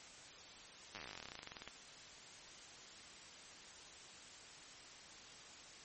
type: slowing click train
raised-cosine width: 0.2 ms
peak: -30 dBFS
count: 29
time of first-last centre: 0.95-1.676 s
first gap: 9 ms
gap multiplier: 1.07
effects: white hiss -56 dBFS RMS until 5.84 s + MP3 32 kbps